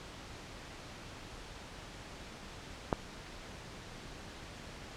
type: click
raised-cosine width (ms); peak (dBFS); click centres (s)
1; -14; 2.928
effects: pink hiss -48 dBFS RMS until 4.96 s + low-pass 6000 Hz 12 dB/octave